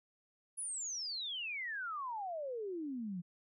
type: exponential sweep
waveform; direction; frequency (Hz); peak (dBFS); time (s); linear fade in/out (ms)
sine; down; 10630 to 168; -38; 0.57-3.22; 20
effects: none